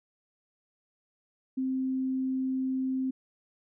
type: tone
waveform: sine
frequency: 261.6 Hz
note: C4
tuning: in tune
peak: -27 dBFS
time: 1.57-3.11 s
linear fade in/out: 10 ms
effects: none